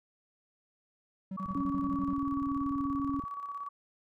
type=tone bursts; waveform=triangle; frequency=190.2 Hz; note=F#3; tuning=48 cents sharp; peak=-33 dBFS; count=10; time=1.31-2.132 s; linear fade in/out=5 ms; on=57 ms; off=28 ms
type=tone with tremolo; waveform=sine; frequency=1135 Hz; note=C#6; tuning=41 cents sharp; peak=-35 dBFS; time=1.37-3.69 s; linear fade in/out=10 ms; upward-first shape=square; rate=17 Hz; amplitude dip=45%
type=click train; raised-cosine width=5 ms; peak=-32 dBFS; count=38; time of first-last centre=1.46-3.239 s; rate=20.8 Hz
type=tone; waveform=sine; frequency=277.2 Hz; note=C#4; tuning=in tune; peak=-30 dBFS; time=1.55-3.2 s; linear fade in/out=2 ms
effects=none